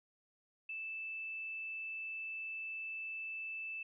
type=tone; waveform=sine; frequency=2637 Hz; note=E7; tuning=in tune; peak=-40 dBFS; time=0.69-3.83 s; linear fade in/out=5 ms; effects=none